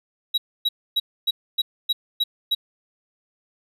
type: tone bursts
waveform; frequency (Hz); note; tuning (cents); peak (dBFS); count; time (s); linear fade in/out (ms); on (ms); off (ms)
triangle; 3862; B7; -39; -16; 8; 0.34-2.55; 10; 40; 270
effects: none